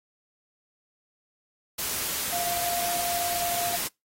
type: tone in noise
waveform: sine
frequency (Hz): 698.5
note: F5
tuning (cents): 0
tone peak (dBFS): -30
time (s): 2.32-3.77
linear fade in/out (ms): 10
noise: white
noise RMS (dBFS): -30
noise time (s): 1.78-3.88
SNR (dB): -3
effects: noise-tail reverb RT60 0.2 s tail -26 dB re dry + AAC 48 kbps

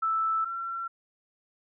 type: tone pair in turn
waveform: sine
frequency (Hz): 1318.5 / 1356.4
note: E6 / E6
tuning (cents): 0 / +49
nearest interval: unison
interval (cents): 49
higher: second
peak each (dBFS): -24 / -31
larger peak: first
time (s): 0.02-0.45 / 0.45-0.88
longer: neither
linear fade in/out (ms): 10
effects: none

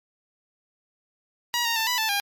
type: tone with pitch steps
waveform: 10% pulse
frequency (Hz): 958 / 928 / 891 / 988 / 880 / 807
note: A#5 / A#5 / A5 / B5 / A5 / G#5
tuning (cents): +47 / -8 / +22 / 0 / 0 / -50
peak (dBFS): -14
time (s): 1.54-2.2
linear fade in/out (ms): 0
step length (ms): 110
effects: MP3 96 kbps

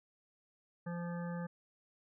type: harmonic tone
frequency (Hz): 172.8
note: F3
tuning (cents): -18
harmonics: 1 / 3 / 5 / 7 / 9 / 10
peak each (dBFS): -38 / -46 / -51 / -53 / -55 / -55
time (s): 0.86-1.47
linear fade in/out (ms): 10
effects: none

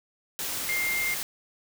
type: tone in noise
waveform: sine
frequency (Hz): 2112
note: C7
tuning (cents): +16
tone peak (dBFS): -26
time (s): 0.69-1.14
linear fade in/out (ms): 0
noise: white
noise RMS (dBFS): -32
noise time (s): 0.39-1.23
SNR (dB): +3
effects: none

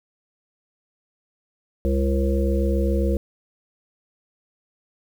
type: harmonic tone with a mistuned harmonic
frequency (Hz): 67.5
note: C#2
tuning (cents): -45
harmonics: 1 / 3 / 5 / 7 / 8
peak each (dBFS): -20 / -26 / -27 / -28 / -29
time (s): 1.85-3.17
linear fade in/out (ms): 0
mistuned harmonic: 5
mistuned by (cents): +17
effects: 8-bit

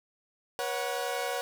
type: chord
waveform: sawtooth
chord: B suspended second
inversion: none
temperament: equal with one note detuned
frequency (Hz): 483.2 / 554.4 / 740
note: B4 / C#5 / F#5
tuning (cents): -38 / 0 / 0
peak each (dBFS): -31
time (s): 0.59-1.41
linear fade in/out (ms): 0
effects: none

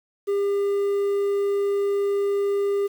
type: tone with quantisation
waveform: triangle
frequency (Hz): 401.4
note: G4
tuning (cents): +41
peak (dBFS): -18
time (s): 0.27-2.88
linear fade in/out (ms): 20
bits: 8
effects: none

